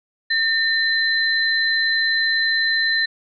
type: tone pair together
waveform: sine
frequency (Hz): 1810 / 4058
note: A6 / B7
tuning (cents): +48 / +46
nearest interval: octave + major second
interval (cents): 1398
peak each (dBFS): -18 / -21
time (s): 0.3-3.06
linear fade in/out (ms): 10
effects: none